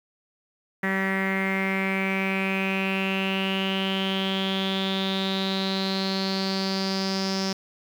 sawtooth tone with low-pass filter sweep, 192.1 Hz, G3, 35 cents flat, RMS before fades -26 dBFS, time 0.83-7.53 s, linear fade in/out 5 ms, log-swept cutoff 1900 to 5300 Hz, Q 8.2, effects 8-bit

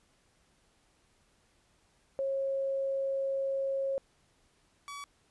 sine / sawtooth tone pair in turn, 543 / 1138.3 Hz, C#5 / C#6, -36 / +46 cents, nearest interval octave + minor second, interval 1282 cents, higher second, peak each -29 / -37 dBFS, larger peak first, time 2.19-3.98 / 4.88-5.04 s, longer first, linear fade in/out 0 ms, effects pink hiss -69 dBFS RMS until 5.3 s + resampled to 24000 Hz

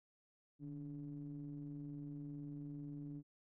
triangle ring-modulated tone, 69.3 Hz, C#2, in tune, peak -40 dBFS, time 0.59-3.23 s, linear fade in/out 50 ms, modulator 219 Hz, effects none

